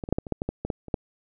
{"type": "clicks", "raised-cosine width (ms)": 2, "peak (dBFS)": [-19, -20, -7, -12, -23, -11, -14, -14, -16, -13, -26, -10], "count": 12, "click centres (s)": [0.038, 0.089, 0.126, 0.185, 0.268, 0.323, 0.419, 0.49, 0.65, 0.702, 0.883, 0.942], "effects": []}